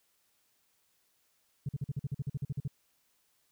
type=tone bursts; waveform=sine; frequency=138.59 Hz; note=C#3; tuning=in tune; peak=-29 dBFS; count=14; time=1.66-2.678 s; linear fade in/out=5 ms; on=30 ms; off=46 ms; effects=tanh soft clip ceiling -28 dBFS + white hiss -73 dBFS RMS until 3.51 s